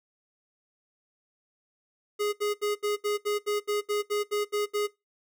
square tone bursts, 415.3 Hz, G#4, in tune, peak -26 dBFS, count 13, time 2.19-4.874 s, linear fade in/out 20 ms, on 140 ms, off 72 ms, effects noise-tail reverb RT60 0.2 s tail -20 dB re dry

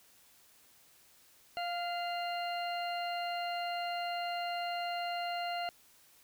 harmonic tone with a mistuned harmonic, 700 Hz, F5, 4 cents sharp, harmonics 1 / 2 / 3 / 4 / 6, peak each -35 / -44 / -46 / -43 / -46 dBFS, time 1.57-5.69 s, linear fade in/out 0 ms, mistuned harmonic 3, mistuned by -35 cents, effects white hiss -63 dBFS RMS until 6.23 s

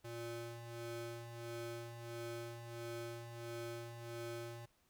25% pulse ring-modulated tone, 234.5 Hz, A#3, 11 cents sharp, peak -38 dBFS, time 0.04-4.66 s, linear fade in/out 10 ms, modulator 118 Hz, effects pink hiss -75 dBFS RMS until 4.89 s

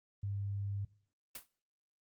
sine tone, 100 Hz, G2, 35 cents sharp, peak -35 dBFS, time 0.23-0.85 s, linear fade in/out 5 ms
white noise with exponential decay, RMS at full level -39 dBFS, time 1.35-1.47 s, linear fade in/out 5 ms, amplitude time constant 25 ms
effects noise-tail reverb RT60 0.4 s tail -20 dB re dry + Opus 32 kbps

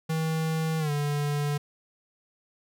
square tone with pitch glide, 160 to 145.88 Hz, D#3 to D3, +49 to -11 cents, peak -26 dBFS, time 0.09-1.58 s, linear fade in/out 10 ms, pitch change -160 cents, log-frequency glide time 0.79-0.91 s, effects none

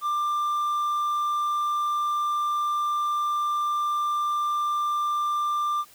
triangle tone, 1188 Hz, D6, 20 cents sharp, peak -21 dBFS, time 0.01-5.85 s, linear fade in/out 50 ms, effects white hiss -53 dBFS RMS until 5.94 s

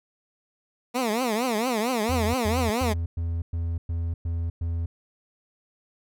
15% pulse tone with vibrato, 234 Hz, A#3, 7 cents sharp, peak -17 dBFS, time 0.94-2.94 s, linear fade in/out 20 ms, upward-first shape triangle, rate 4.4 Hz, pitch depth 230 cents each way
triangle tone bursts, 83.8 Hz, E2, 29 cents sharp, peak -23 dBFS, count 8, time 2.09-4.86 s, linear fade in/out 5 ms, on 250 ms, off 110 ms
effects none

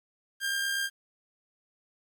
sawtooth tone with amplitude modulation, 1600 Hz, G6, 35 cents sharp, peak -23 dBFS, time 0.4-0.9 s, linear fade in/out 50 ms, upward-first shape sine, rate 68.3 Hz, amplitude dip 35%, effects 10-bit

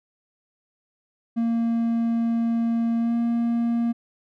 triangle tone with pitch glide, 231 to 234 Hz, A#3 to A#3, -16 to +7 cents, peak -18 dBFS, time 1.36-3.93 s, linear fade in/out 20 ms, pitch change +23 cents, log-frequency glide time 2.99-3.14 s, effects none

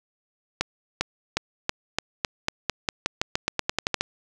accelerating click train, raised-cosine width 0.2 ms, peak -5 dBFS, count 19, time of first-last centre 0.61-4.01 s, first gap 400 ms, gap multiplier 0.9, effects none

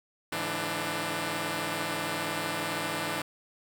5% pulse tone cluster, 107 / 144.7 / 166.8 / 298.1 Hz, A2 / D3 / E3 / D4, -48 / -25 / +21 / +26 cents, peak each -28 / -30 / -23 / -22 dBFS, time 0.32-3.22 s, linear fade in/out 5 ms, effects none

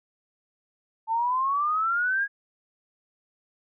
sine exponential sweep, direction up, 880 to 1661 Hz, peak -22 dBFS, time 1.07-2.28 s, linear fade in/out 50 ms, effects none

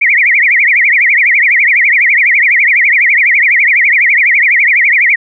sine tone with vibrato, 2114 Hz, C7, 17 cents sharp, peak -5 dBFS, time 0.01-5.16 s, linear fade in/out 10 ms, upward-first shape triangle, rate 12 Hz, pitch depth 260 cents each way, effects none

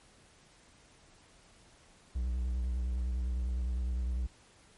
triangle tone with vibrato, 61.74 Hz, B1, in tune, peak -28 dBFS, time 2.15-4.27 s, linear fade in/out 10 ms, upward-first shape sine, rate 9.9 Hz, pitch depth 65 cents each way, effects pink hiss -61 dBFS RMS until 4.77 s + MP3 48 kbps

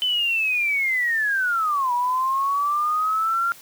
sine linear two-way sweep, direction down then up, 3050 to 961 to 1392 Hz, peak -19 dBFS, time 0.02-3.52 s, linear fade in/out 0 ms, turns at 1.93 s, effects white hiss -46 dBFS RMS until 3.61 s + high-pass 80 Hz 12 dB/octave

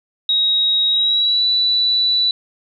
sine tone with pitch glide, 3796 to 3959 Hz, A#7 to B7, +31 to +3 cents, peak -13 dBFS, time 0.29-2.31 s, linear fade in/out 2 ms, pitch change +72 cents, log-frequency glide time 0.89-1.44 s, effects none

